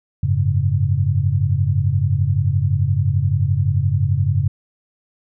sine chord, F# suspended second, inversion none, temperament just, 92.5 / 104.06 / 138.75 Hz, F#2 / G#2 / C#3, 0 / +4 / +2 cents, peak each -19 dBFS, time 0.23-4.48 s, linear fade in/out 5 ms, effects none

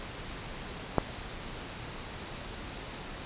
click, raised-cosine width 1 ms, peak -8 dBFS, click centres 0.983 s, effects pink hiss -41 dBFS RMS until 3.25 s + resampled to 8000 Hz

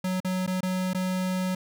square tone with dropouts, 185 Hz, F#3, in tune, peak -26 dBFS, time 0.04-1.55 s, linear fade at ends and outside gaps 5 ms, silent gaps 0.203-0.246 / 0.465-0.475 / 0.607-0.63 / 0.934-0.946 s, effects none

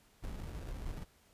brown noise with sample-and-hold, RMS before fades -42 dBFS, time 0.22-1.05 s, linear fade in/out 20 ms, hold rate 1050 Hz, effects pink hiss -67 dBFS RMS until 1.33 s + resampled to 32000 Hz

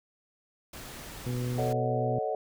pink noise, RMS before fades -43 dBFS, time 0.73-1.73 s, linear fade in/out 5 ms
harmonic tone, 123.47 Hz, B2, in tune, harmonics 1 / 2 / 3 / 4, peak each -30 / -36 / -41 / -42 dBFS, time 1.26-2.19 s, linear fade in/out 5 ms
sine chord, D# half-diminished seventh, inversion second, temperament equal, 440 / 554.4 / 622.3 / 740 Hz, A4 / C#5 / D#5 / F#5, 0 / 0 / 0 / 0 cents, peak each -33 / -35 / -34 / -33 dBFS, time 1.58-2.35 s, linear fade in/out 2 ms
effects none

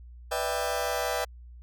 sawtooth chord, E minor seventh, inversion second, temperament just, 494.4 / 593.3 / 659.3 / 791.1 Hz, B4 / D5 / E5 / G5, +2 / +18 / 0 / +16 cents, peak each -29 dBFS, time 0.31-1.25 s, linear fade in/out 10 ms, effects added 60 Hz sine -44 dBFS peak until 1.62 s

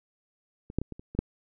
clicks, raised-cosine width 3 ms, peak -28 / -13 / -20 / -25 / -30 / -27 / -11 dBFS, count 7, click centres 0.701 / 0.786 / 0.816 / 0.923 / 0.995 / 1.15 / 1.19 s, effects none

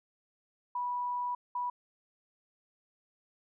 sine tone bursts at uneven times, 980 Hz, B5, 14 cents flat, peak -31 dBFS, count 2, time 0.75-1.35 / 1.55-1.7 s, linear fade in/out 5 ms, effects none

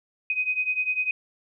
sine beating tone pair, 2500 / 2510 Hz, D#7 / D#7, +8 / +15 cents, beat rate 10 Hz, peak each -28 / -25 dBFS, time 0.3-1.11 s, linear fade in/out 2 ms, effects none

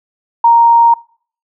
sine tone, 932.3 Hz, A#5, in tune, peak -4 dBFS, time 0.44-0.94 s, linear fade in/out 5 ms, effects noise-tail reverb RT60 0.5 s tail -24 dB re dry

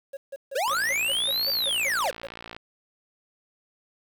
triangle tone bursts, 550 Hz, C#5, 14 cents flat, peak -30 dBFS, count 12, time 0.13-2.272 s, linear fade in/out 10 ms, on 41 ms, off 150 ms
square linear two-way sweep, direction up then down, 448.9 to 4700 to 448.9 Hz, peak -24 dBFS, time 0.55-2.11 s, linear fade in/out 10 ms, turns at 1.51 s
click train, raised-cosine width 0.3 ms, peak -22 dBFS, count 109, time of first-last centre 0.68-2.565 s, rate 57.3 Hz
effects 9-bit

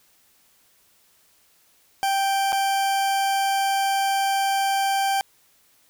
40% pulse tone with dropouts, 784 Hz, G5, in tune, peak -19 dBFS, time 2.03-5.21 s, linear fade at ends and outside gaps 0 ms, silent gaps 2.522-2.528 s, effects white hiss -60 dBFS RMS until 5.89 s

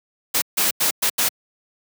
white noise bursts at uneven times, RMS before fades -19 dBFS, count 5, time 0.34-0.42 / 0.57-0.71 / 0.8-0.91 / 1.02-1.1 / 1.18-1.29 s, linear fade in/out 10 ms, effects high-pass 150 Hz 12 dB/octave

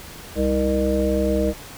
harmonic tone with a mistuned harmonic, 67.1 Hz, C2, 44 cents sharp, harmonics 1 / 3 / 5 / 7 / 9, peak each -24 / -24 / -24 / -24 / -24 dBFS, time 0.35-1.54 s, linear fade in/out 50 ms, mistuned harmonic 5, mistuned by -84 cents, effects pink hiss -39 dBFS RMS until 1.77 s

